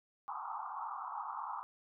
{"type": "band-pass noise", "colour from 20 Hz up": "pink", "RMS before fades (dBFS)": -42, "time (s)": [0.28, 1.63], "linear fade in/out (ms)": 0, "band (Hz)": [780, 1300], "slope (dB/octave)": 96, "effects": []}